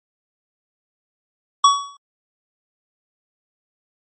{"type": "tone with exponential decay", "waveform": "square", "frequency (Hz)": 1127, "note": "C#6", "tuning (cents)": 28, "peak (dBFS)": -7, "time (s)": [1.64, 1.97], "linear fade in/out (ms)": 5, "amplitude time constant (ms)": 71, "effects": ["MP3 32 kbps"]}